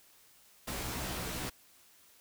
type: noise with comb filter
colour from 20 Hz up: pink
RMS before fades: -38 dBFS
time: 0.67-1.5 s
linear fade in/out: 10 ms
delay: 16 ms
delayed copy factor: +0.7
effects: white hiss -62 dBFS RMS until 2.2 s